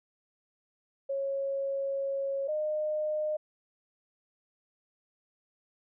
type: tone pair in turn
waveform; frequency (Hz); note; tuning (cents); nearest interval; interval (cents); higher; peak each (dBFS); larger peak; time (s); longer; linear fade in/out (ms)
sine; 549 / 611.1; C#5 / D#5; -17 / -31; major second; 186; second; -29 / -28; second; 1.09-2.48 / 2.48-3.37; first; 10
effects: none